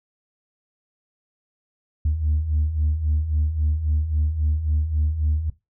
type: beating tone pair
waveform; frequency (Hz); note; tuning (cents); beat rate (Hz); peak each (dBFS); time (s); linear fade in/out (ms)
sine; 73.7 / 77.4; D2 / D#2; +7 / -9; 3.7; -25 / -19; 2.05-5.5; 5
effects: noise-tail reverb RT60 0.2 s tail -18 dB re dry + tanh soft clip ceiling -14 dBFS